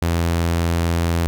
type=tone; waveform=sawtooth; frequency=84.4 Hz; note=E2; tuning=41 cents sharp; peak=-13 dBFS; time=0.02-1.27 s; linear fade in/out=0 ms; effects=none